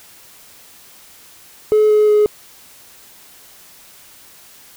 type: tone with pitch steps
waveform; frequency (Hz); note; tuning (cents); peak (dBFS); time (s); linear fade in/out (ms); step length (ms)
triangle; 427.5 / 424.1 / 420.6; A4 / G#4 / G#4; -50 / +36 / +22; -6; 1.72-2.26; 0; 180
effects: tanh soft clip ceiling -5 dBFS + white hiss -44 dBFS RMS until 4.76 s